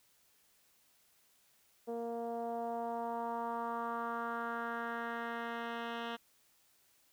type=tone with low-pass filter sweep; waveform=10% pulse; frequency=233.1 Hz; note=A#3; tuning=in tune; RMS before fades=-39 dBFS; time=1.87-6.17 s; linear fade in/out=20 ms; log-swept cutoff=530 to 2800 Hz; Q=2.6; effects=white hiss -70 dBFS RMS until 7.12 s